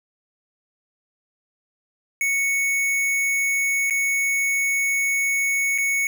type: tone with dropouts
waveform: square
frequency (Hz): 2217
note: C#7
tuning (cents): 0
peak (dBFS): -20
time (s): 2.21-6.07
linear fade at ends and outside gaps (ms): 1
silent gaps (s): 3.899-3.907 / 5.779-5.784
effects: 10-bit